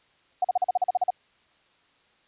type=tone bursts; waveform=sine; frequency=731 Hz; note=F#5; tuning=21 cents flat; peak=-18 dBFS; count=11; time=0.42-1.105 s; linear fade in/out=5 ms; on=25 ms; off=41 ms; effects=white hiss -63 dBFS RMS until 2.27 s + resampled to 8000 Hz